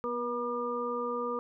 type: harmonic tone with a mistuned harmonic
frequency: 240.6 Hz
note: B3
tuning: 45 cents flat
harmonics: 1 / 2 / 4 / 5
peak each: -39 / -33 / -41 / -35 dBFS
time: 0.04-1.39 s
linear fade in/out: 0 ms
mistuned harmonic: 1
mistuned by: +22 cents
effects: none